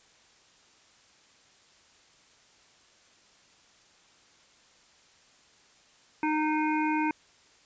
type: harmonic tone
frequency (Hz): 307.9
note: D#4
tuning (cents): -18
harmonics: 1 / 3 / 5 / 7 / 8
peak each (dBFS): -27 / -29 / -37 / -38 / -37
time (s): 6.23-7.11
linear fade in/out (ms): 2
effects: white hiss -60 dBFS RMS until 7.65 s + resampled to 16000 Hz